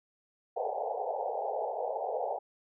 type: band-pass noise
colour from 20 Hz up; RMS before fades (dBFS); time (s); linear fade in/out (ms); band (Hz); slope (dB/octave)
white; -34; 0.56-2.39; 10; 430 to 860; 96
effects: none